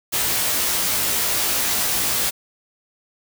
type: noise with comb filter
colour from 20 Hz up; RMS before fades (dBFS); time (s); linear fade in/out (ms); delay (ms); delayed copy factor
white; -21; 0.12-2.31; 20; 17; +0.75
effects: none